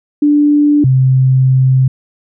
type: tone pair in turn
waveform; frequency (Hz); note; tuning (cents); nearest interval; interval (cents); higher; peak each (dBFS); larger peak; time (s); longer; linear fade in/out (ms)
sine; 293.7 / 130.83; D4 / C3; 0 / 0; octave + major second; 1400; first; -6; neither; 0.22-0.84 / 0.84-1.88; second; 5
effects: none